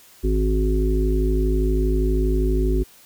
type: harmonic tone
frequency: 52.5 Hz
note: G#1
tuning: 19 cents sharp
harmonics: 1 / 3 / 5 / 7 / 8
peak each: -18 / -30 / -27 / -24 / -35 dBFS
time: 0.23-2.84 s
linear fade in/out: 20 ms
effects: white hiss -50 dBFS RMS until 3.05 s